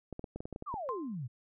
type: clicks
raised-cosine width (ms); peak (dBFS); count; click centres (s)
2; -27; 10; 0.127 / 0.194 / 0.242 / 0.36 / 0.405 / 0.455 / 0.527 / 0.561 / 0.624 / 0.741
type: exponential sweep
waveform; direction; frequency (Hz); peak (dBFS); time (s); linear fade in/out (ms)
sine; down; 1265 to 111.6; -36; 0.66-1.28; 20
type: tone with exponential decay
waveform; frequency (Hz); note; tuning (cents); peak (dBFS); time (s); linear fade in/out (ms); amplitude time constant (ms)
sine; 1046.5; C6; 0; -31; 0.89-1.15; 0; 56
effects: none